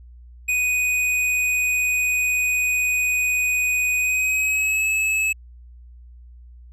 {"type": "tone with pitch glide", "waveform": "square", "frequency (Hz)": [2489, 2590], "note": ["D#7", "E7"], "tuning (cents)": [0, -31], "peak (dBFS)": -19, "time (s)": [0.48, 5.33], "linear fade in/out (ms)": 10, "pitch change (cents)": 69, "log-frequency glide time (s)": [3.98, 4.87], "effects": ["added 60 Hz sine -41 dBFS peak until 6.72 s", "low-pass 12000 Hz 12 dB/octave"]}